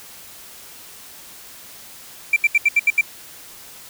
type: tone bursts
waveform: triangle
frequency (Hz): 2349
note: D7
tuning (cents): 0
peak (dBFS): -8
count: 7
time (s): 2.33-3.011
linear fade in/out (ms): 5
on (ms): 33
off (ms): 75
effects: tanh soft clip ceiling -7 dBFS + white hiss -41 dBFS RMS until 3.89 s